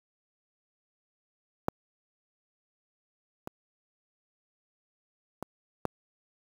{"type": "clicks", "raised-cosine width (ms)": 1, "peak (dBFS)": [-11, -22, -21, -13], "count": 4, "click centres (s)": [1.684, 3.474, 5.426, 5.853], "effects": ["high-pass 80 Hz 12 dB/octave", "7-bit"]}